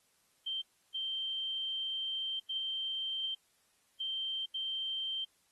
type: tone bursts at uneven times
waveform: sine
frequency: 3136 Hz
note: G7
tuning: in tune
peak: -34 dBFS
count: 5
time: 0.46-0.62 / 0.94-2.4 / 2.49-3.35 / 4-4.46 / 4.54-5.25 s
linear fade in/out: 10 ms
effects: white hiss -72 dBFS RMS until 5.51 s + AAC 32 kbps